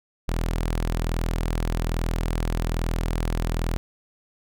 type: tone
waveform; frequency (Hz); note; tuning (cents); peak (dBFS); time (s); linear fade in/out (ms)
sawtooth; 41.2; E1; 0; -19; 0.28-3.77; 0
effects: none